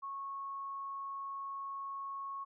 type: tone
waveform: sine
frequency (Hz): 1100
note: C#6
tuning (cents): -14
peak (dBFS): -39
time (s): 0.02-2.45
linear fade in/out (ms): 20
effects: none